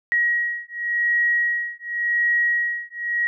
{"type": "beating tone pair", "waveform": "sine", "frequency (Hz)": [1900, 1900.9], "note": ["A#6", "A#6"], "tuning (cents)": [33, 33], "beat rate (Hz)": 0.9, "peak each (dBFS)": -22, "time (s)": [0.12, 3.27], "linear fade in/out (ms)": 0, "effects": []}